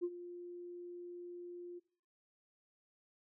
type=tone with ADSR envelope; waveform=sine; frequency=351.3 Hz; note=F4; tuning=10 cents sharp; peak=-31 dBFS; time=0.01-1.8 s; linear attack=30 ms; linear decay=53 ms; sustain=-14 dB; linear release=22 ms; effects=noise-tail reverb RT60 0.5 s tail -21 dB re dry + tanh soft clip ceiling -29 dBFS